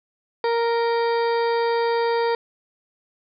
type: harmonic tone with a mistuned harmonic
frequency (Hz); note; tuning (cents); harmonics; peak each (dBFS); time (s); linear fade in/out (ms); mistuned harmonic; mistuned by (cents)
465.7; A#4; -2; 1 / 2 / 3 / 4 / 5 / 7 / 8 / 9 / 10; -20 / -24 / -35 / -33 / -38 / -44 / -40 / -47 / -38; 0.44-2.35; 2; 7; -34
effects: none